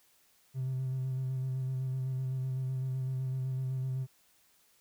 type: tone with vibrato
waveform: triangle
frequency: 130.6 Hz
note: C3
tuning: 3 cents flat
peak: -28 dBFS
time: 0.54-4.07 s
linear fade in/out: 50 ms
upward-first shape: square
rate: 7.9 Hz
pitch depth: 19 cents each way
effects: tanh soft clip ceiling -27 dBFS + white hiss -67 dBFS RMS until 4.8 s